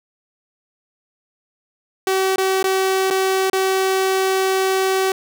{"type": "tone with dropouts", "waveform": "sawtooth", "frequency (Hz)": 381.1, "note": "G4", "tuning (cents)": -49, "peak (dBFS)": -12, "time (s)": [2.07, 5.12], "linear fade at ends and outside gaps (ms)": 2, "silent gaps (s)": [[2.36, 2.381], [2.628, 2.641], [3.103, 3.108], [3.499, 3.531]], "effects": []}